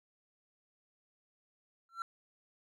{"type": "tone with exponential growth", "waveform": "triangle", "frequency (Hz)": 1354, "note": "E6", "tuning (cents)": 46, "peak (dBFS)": -30, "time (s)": [1.89, 2.02], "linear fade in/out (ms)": 1, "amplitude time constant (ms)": 28, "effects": []}